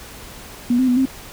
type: tone with pitch steps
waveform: sine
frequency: 242.3 / 258.3 / 247 / 264.4 Hz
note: B3 / C4 / B3 / C4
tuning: -33 / -22 / 0 / +18 cents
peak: -13 dBFS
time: 0.7-1.056 s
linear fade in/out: 5 ms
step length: 89 ms
effects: pink hiss -38 dBFS RMS until 1.32 s